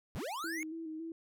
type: linear sweep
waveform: square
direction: up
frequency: 40.95 to 2234 Hz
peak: -38 dBFS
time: 0.15-0.63 s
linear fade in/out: 0 ms
type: tone with vibrato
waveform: sine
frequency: 321.4 Hz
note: E4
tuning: 44 cents flat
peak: -39 dBFS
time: 0.44-1.12 s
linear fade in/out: 2 ms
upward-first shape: square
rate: 3.6 Hz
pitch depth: 37 cents each way
effects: none